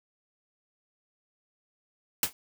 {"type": "noise with exponential decay", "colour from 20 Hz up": "white", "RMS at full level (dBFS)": -21, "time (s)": [2.23, 2.33], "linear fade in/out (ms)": 1, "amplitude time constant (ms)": 21, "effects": []}